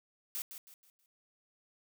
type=noise with echo; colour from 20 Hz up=blue; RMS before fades=-38 dBFS; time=0.35-0.42 s; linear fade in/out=0 ms; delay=160 ms; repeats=4; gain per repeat=-9 dB; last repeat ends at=1.06 s; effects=none